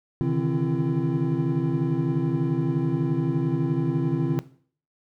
triangle tone cluster, 131.5 / 148.3 / 160 / 264.3 / 338.2 Hz, C3 / D3 / D#3 / C4 / E4, +9 / +17 / +49 / +18 / +44 cents, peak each -26 dBFS, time 0.21-4.39 s, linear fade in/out 0 ms, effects noise-tail reverb RT60 0.5 s tail -17 dB re dry

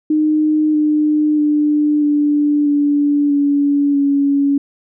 sine tone with pitch steps, 306.8 / 302.4 / 298.1 / 293.8 / 289.6 / 285.4 / 281.3 Hz, D#4 / D#4 / D4 / D4 / D4 / D4 / C#4, -24 / -49 / +26 / +1 / -24 / -49 / +26 cents, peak -11 dBFS, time 0.1-4.58 s, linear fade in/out 5 ms, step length 640 ms, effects none

